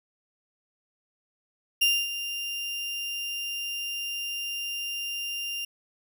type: tone with ADSR envelope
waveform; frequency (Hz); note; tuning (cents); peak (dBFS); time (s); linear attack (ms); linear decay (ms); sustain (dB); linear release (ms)
35% pulse; 2794; F7; 0; -17; 1.81-5.65; 11; 250; -12; 5
effects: none